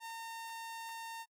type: tone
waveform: sawtooth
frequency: 912 Hz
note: A#5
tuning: 38 cents flat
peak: -39 dBFS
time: 0-1.26 s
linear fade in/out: 50 ms
effects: AAC 64 kbps